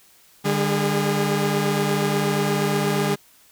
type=tone cluster; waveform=sawtooth; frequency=148.3 / 200.6 / 409.6 Hz; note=D3 / G3 / G#4; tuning=+17 / +40 / -24 cents; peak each=-20 dBFS; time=0.44-3.16 s; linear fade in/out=20 ms; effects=white hiss -54 dBFS RMS until 3.51 s